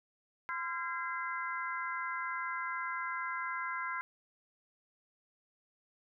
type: harmonic tone with a mistuned harmonic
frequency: 342.6 Hz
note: F4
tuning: 33 cents flat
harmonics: 3 / 4 / 5 / 6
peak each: -39 / -40 / -41 / -42 dBFS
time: 0.49-4.01 s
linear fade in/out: 0 ms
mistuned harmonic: 5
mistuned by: -90 cents
effects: none